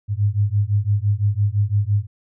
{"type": "beating tone pair", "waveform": "sine", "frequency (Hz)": [99.9, 105.8], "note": ["G2", "G#2"], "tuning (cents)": [33, 33], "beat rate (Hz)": 5.9, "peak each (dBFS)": -19, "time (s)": [0.08, 2.07], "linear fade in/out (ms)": 50, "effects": []}